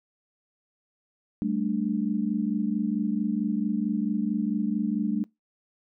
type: chord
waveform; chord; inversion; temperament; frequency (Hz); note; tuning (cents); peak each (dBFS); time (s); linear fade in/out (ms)
sine; G suspended second; none; just; 196 / 220.5 / 294; G3 / A3 / D4; 0 / +4 / +2; -29 / -27 / -30; 1.42-5.24; 0
effects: noise-tail reverb RT60 0.2 s tail -25 dB re dry